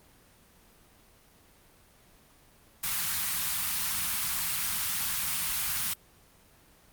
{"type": "band-stop noise", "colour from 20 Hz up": "white", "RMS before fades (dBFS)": -30, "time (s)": [2.83, 5.94], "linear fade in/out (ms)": 10, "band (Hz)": [200, 920], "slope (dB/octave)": 24, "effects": ["pink hiss -59 dBFS RMS until 6.92 s", "Opus 24 kbps"]}